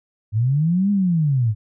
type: linear two-way sweep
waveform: sine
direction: up then down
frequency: 101.2 to 206.5 to 101.2 Hz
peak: -15 dBFS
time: 0.32-1.55 s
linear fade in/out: 50 ms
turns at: 0.91 s
effects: none